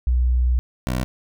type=tone pair in turn; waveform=sine / 15% pulse; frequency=61.74 / 62.78 Hz; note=B1 / B1; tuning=0 / +29 cents; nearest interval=unison; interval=29 cents; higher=second; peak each=-15 dBFS; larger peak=neither; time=0.07-0.59 / 0.87-1.04 s; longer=first; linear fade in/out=0 ms; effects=none